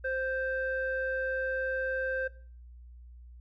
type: tone with low-pass filter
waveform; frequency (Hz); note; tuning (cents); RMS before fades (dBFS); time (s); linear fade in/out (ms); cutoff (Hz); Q
square; 523.3; C5; 0; -32; 0.04-2.28; 10; 1400; 8.5
effects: noise-tail reverb RT60 0.4 s tail -18 dB re dry + added 60 Hz sine -47 dBFS peak until 3.4 s